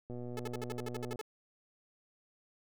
click train, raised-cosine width 2 ms, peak -31 dBFS, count 130, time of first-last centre 0.1-1.157 s, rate 122 Hz
sawtooth tone bursts, 432.1 Hz, A4, 31 cents flat, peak -34 dBFS, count 11, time 0.37-1.214 s, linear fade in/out 2 ms, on 24 ms, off 58 ms
effects none

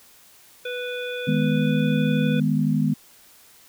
harmonic tone, 493.9 Hz, B4, in tune, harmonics 1 / 3 / 5 / 7, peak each -29 / -34 / -36 / -37 dBFS, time 0.65-2.4 s, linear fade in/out 5 ms
sine chord, G# minor, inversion second, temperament equal, 155.56 / 207.7 / 246.9 Hz, D#3 / G#3 / B3, 0 / 0 / 0 cents, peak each -22 / -23 / -23 dBFS, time 1.27-2.94 s, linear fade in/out 10 ms
effects white hiss -52 dBFS RMS until 3.68 s

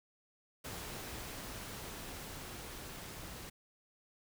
pink noise with level ramp, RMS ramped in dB -44 to -48 dBFS, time 0.64-3.5 s, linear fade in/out 10 ms, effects none

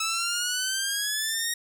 10% pulse exponential sweep, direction up, 1300 to 1880 Hz, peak -17 dBFS, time 0-1.54 s, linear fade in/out 5 ms, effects none

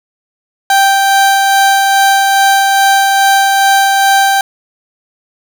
30% pulse tone with tremolo, 784 Hz, G5, in tune, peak -3 dBFS, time 0.7-4.41 s, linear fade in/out 2 ms, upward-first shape sine, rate 2.4 Hz, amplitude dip 25%, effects none

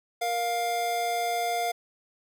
square tone pair together, 469.2 / 703 Hz, A#4 / F5, +11 / +11 cents, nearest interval perfect fifth, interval 700 cents, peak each -35 / -27 dBFS, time 0.21-1.72 s, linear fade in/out 10 ms, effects none

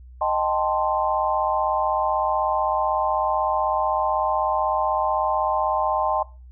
sine chord, A half-diminished seventh, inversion second, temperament equal, 622.3 / 784 / 880 / 1046.5 Hz, Eb5 / G5 / A5 / C6, 0 / 0 / 0 / 0 cents, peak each -25 dBFS, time 0.21-6.23 s, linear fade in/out 5 ms, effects noise-tail reverb RT60 0.3 s tail -19 dB re dry + added 62 Hz sine -41 dBFS peak until 6.51 s

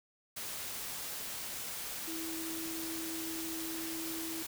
sine tone in noise, 325.9 Hz, E4, 20 cents flat, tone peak -40 dBFS, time 2.07-4.43 s, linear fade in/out 10 ms, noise white, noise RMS -41 dBFS, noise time 0.36-4.47 s, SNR -2 dB, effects none

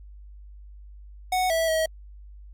square tone with pitch steps, 739 / 654 / 639 Hz, F#5 / E5 / D#5, -2 / -14 / +46 cents, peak -22 dBFS, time 1.32-1.86 s, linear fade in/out 5 ms, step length 180 ms, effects added 50 Hz sine -42 dBFS peak until 2.53 s + Opus 48 kbps

